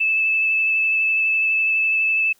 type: tone with vibrato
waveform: sine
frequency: 2622 Hz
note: E7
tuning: 10 cents flat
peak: -16 dBFS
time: 0-2.33 s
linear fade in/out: 10 ms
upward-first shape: sine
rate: 12 Hz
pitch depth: 12 cents each way
effects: white hiss -59 dBFS RMS until 2.39 s